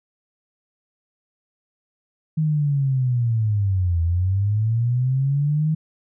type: linear two-way sweep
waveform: sine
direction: down then up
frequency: 158.5 to 82.41 to 158.5 Hz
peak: -17 dBFS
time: 2.37-5.75 s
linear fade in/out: 10 ms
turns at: 4.02 s
effects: none